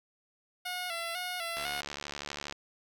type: tone with vibrato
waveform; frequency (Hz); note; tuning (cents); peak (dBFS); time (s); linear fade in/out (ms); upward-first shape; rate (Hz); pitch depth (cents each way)
10% pulse; 698.5; F5; 0; -26; 0.65-1.81; 10; square; 2; 60
type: click train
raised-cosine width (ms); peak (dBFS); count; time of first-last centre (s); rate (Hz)
0.2; -20; 70; 1.57-2.524; 72.3
effects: none